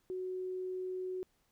sine tone, 370 Hz, F#4, in tune, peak -36 dBFS, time 0.1-1.23 s, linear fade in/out 0 ms, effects pink hiss -75 dBFS RMS until 1.51 s

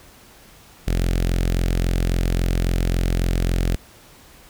sawtooth tone with notch filter, 43.65 Hz, F1, in tune, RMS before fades -20 dBFS, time 0.87-3.76 s, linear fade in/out 10 ms, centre 1000 Hz, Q 1.1, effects pink hiss -48 dBFS RMS until 4.49 s

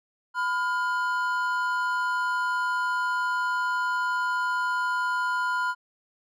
triangle tone pair together, 1000.6 / 1415 Hz, B5 / F6, +22 / +22 cents, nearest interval tritone, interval 600 cents, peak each -25 dBFS, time 0.34-5.75 s, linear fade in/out 50 ms, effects none

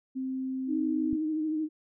sine tone with pitch glide, 261.8 to 258 Hz, C4 to C4, +1 to -24 cents, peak -30 dBFS, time 0.15-1.17 s, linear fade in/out 20 ms, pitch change -25 cents, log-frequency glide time 0.81-0.87 s
sine tone with vibrato, 311.1 Hz, D#4, in tune, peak -27 dBFS, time 0.67-1.69 s, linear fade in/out 50 ms, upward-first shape triangle, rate 13 Hz, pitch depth 44 cents each way
click, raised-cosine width 5 ms, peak -27 dBFS, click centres 1.129 s
effects none

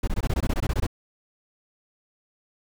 brown noise bursts, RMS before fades -23 dBFS, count 13, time 0.03-0.867 s, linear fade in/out 5 ms, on 45 ms, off 21 ms, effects none

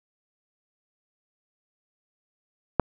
click, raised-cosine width 1 ms, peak -4 dBFS, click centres 2.797 s, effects none

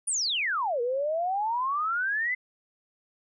sine exponential two-way sweep, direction down then up, 9830 to 466.2 to 2064 Hz, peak -25 dBFS, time 0.07-2.35 s, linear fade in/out 10 ms, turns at 0.81 s, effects none

